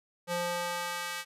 square tone with high-pass filter sweep, 174.61 Hz, F3, in tune, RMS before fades -34 dBFS, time 0.27-1.25 s, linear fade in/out 50 ms, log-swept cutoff 390 to 1700 Hz, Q 1, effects resampled to 32000 Hz

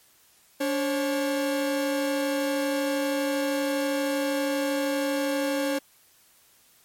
45% pulse tone pair together, 286.8 / 541 Hz, D4 / C#5, -41 / -42 cents, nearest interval major seventh, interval 1099 cents, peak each -27 dBFS, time 0.6-5.79 s, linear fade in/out 10 ms, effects white hiss -59 dBFS RMS until 6.84 s + MP3 64 kbps

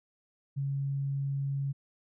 sine tone, 138.59 Hz, C#3, in tune, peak -29 dBFS, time 0.56-1.73 s, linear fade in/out 20 ms, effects none

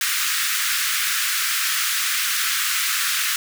pink high-pass noise, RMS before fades -22 dBFS, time 0.01-3.36 s, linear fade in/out 2 ms, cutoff 1300 Hz, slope 48 dB/octave, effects none

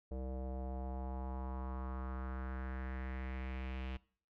square tone with low-pass filter sweep, 64.8 Hz, C2, 16 cents flat, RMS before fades -42 dBFS, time 0.11-3.97 s, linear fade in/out 5 ms, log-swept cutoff 540 to 2800 Hz, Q 3, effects noise-tail reverb RT60 0.5 s tail -22 dB re dry

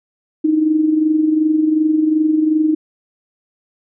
sine tone with amplitude modulation, 311.1 Hz, D#4, in tune, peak -9 dBFS, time 0.44-2.75 s, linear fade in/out 10 ms, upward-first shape sine, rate 22.7 Hz, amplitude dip 55%, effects none

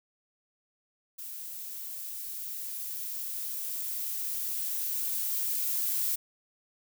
violet noise with level ramp, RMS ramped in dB -41 to -29 dBFS, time 1.18-6.16 s, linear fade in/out 10 ms, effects none

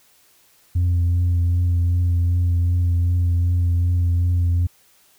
sine tone with vibrato, 87.31 Hz, F2, in tune, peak -13 dBFS, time 0.75-4.67 s, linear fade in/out 10 ms, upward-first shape triangle, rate 2.6 Hz, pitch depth 25 cents each way, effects tanh soft clip ceiling -14 dBFS + white hiss -56 dBFS RMS until 5.18 s

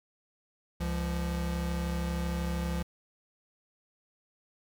square tone pair together, 68.3 / 172.11 Hz, C#2 / F3, -25 / -25 cents, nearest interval octave + major third, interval 1600 cents, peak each -33 / -34 dBFS, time 0.8-2.83 s, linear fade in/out 10 ms, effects none

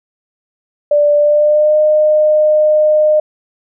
sine tone with pitch glide, 587.3 to 610.8 Hz, D5 to D#5, 0 to -32 cents, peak -7 dBFS, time 0.91-3.2 s, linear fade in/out 5 ms, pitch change +68 cents, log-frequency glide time 1.16-1.78 s, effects none

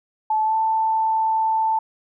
sine tone with pitch glide, 868 to 884.7 Hz, A5 to A5, -24 to +9 cents, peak -17 dBFS, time 0.3-1.79 s, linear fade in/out 5 ms, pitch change +33 cents, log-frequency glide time 0.43-0.56 s, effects none

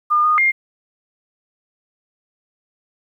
sine tone with pitch steps, 1209 / 1229 / 2119 Hz, D6 / D#6 / C7, +50 / -22 / +21 cents, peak -12 dBFS, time 0.1-0.52 s, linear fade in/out 20 ms, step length 140 ms, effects 9-bit

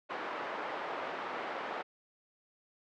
white band-pass noise, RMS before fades -39 dBFS, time 0.09-1.83 s, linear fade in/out 20 ms, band 410 to 1200 Hz, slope 12 dB/octave, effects low-pass 4000 Hz 12 dB/octave

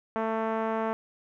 5% pulse tone with low-pass filter, 222.4 Hz, A3, 19 cents sharp, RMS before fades -29 dBFS, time 0.16-0.93 s, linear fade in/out 0 ms, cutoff 880 Hz, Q 0.96, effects none

